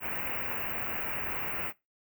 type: band-stop noise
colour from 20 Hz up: white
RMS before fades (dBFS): -34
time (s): 0-1.73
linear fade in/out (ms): 50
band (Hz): 2800 to 16000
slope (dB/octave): 96
effects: noise-tail reverb RT60 0.2 s tail -19 dB re dry